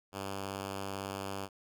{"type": "tone", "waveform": "5% pulse", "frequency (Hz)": 98, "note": "G2", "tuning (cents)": 0, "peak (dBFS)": -26, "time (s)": [0.12, 1.49], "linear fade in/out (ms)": 50, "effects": []}